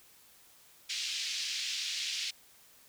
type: band-pass noise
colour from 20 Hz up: white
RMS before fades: -36 dBFS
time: 0.89-2.31 s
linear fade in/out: 10 ms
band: 2400 to 5500 Hz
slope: 24 dB/octave
effects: white hiss -60 dBFS RMS until 2.88 s